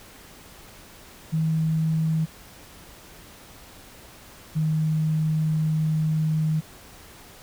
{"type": "tone pair in turn", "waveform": "sine", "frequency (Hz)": [159.3, 156.38], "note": ["D#3", "D#3"], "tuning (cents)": [41, 9], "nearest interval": "unison", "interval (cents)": 32, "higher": "first", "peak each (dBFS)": -20, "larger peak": "neither", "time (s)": [[1.32, 2.26], [4.55, 6.61]], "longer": "second", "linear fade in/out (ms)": 20, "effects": ["pink hiss -47 dBFS RMS until 7.42 s"]}